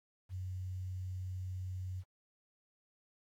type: tone with quantisation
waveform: sine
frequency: 92.5 Hz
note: F#2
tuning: in tune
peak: -38 dBFS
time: 0.29-2.04 s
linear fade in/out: 50 ms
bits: 11
effects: AAC 64 kbps

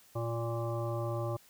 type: harmonic tone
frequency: 116.4 Hz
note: A#2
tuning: 2 cents flat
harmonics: 1 / 3 / 5 / 7 / 9 / 10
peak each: -34 / -39 / -38 / -45 / -46 / -45 dBFS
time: 0.15-1.37 s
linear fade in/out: 10 ms
effects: white hiss -61 dBFS RMS until 1.49 s

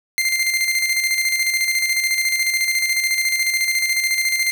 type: tone with tremolo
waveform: sawtooth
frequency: 2093 Hz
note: C7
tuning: in tune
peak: -12 dBFS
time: 0.18-4.51 s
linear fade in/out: 0 ms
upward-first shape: square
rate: 14 Hz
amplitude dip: 45%
effects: none

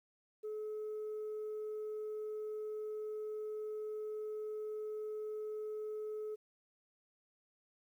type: tone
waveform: sine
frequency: 428.2 Hz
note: A4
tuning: 47 cents flat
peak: -37 dBFS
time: 0.43-6.36 s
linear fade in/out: 20 ms
effects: tanh soft clip ceiling -37 dBFS + 12-bit

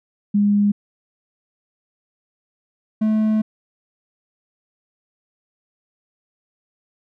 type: tone pair in turn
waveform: sine / triangle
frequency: 204.6 / 216.6 Hz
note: G#3 / A3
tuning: -26 / -27 cents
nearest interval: minor second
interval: 99 cents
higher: second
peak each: -13 dBFS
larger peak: neither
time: 0.34-0.72 / 3.01-3.42 s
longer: second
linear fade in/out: 10 ms
effects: none

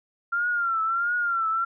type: tone with vibrato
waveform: sine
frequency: 1379 Hz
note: F6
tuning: 22 cents flat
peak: -22 dBFS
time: 0.32-1.65 s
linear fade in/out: 10 ms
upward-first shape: triangle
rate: 1.5 Hz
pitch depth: 97 cents each way
effects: none

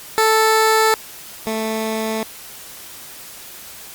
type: tone pair in turn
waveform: 15% pulse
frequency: 440 / 220.4 Hz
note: A4 / A3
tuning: 0 / +3 cents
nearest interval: octave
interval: 1197 cents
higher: first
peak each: -6 / -14 dBFS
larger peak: first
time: 0.18-0.94 / 1.47-2.23 s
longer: neither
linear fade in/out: 0 ms
effects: white hiss -37 dBFS RMS until 3.94 s + Opus 48 kbps

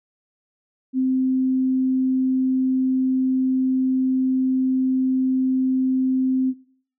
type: tone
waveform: sine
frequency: 260 Hz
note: C4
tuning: 11 cents flat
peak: -17 dBFS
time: 0.93-6.54 s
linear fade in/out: 50 ms
effects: noise-tail reverb RT60 0.5 s tail -17 dB re dry

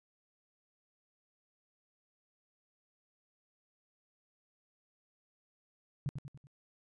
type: tone with echo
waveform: sine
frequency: 139.8 Hz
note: C#3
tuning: 15 cents sharp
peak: -31 dBFS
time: 6.06-6.09 s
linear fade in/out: 0 ms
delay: 95 ms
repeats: 4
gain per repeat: -6 dB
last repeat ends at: 6.47 s
effects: resampled to 24000 Hz

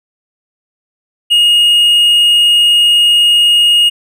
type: tone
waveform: triangle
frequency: 2864 Hz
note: F7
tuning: 43 cents sharp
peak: -4 dBFS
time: 1.3-3.9 s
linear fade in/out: 20 ms
effects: none

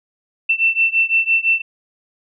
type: beating tone pair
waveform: sine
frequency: 2679 / 2684.9 Hz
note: E7 / E7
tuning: +27 / +31 cents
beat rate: 5.9 Hz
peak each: -16 / -17 dBFS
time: 0.49-1.62 s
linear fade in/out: 10 ms
effects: none

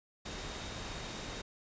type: tone in noise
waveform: sine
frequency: 3729 Hz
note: A#7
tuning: in tune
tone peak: -52 dBFS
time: 0.25-1.42 s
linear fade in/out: 10 ms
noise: pink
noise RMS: -42 dBFS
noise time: 0.25-1.42 s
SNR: -13 dB
effects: resampled to 16000 Hz

